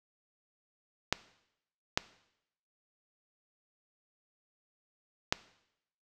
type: clicks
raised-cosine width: 0.2 ms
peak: -8 dBFS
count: 3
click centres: 1.126 / 1.975 / 5.325 s
effects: noise-tail reverb RT60 0.8 s tail -18 dB re dry